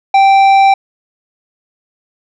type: tone with tanh clipping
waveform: sine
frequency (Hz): 782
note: G5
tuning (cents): -4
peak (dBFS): -6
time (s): 0.14-0.74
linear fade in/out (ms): 5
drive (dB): 10
effects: none